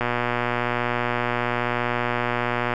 click train, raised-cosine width 0.5 ms, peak -8 dBFS, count 331, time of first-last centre 0.01-2.737 s, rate 121 Hz, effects none

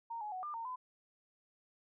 sine tone with pitch steps, 924 / 842 / 742 / 1200 / 916 / 1012 Hz, A#5 / G#5 / F#5 / D6 / A#5 / B5, -16 / +24 / +5 / +37 / -31 / +42 cents, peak -39 dBFS, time 0.1-0.76 s, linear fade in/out 10 ms, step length 110 ms, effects none

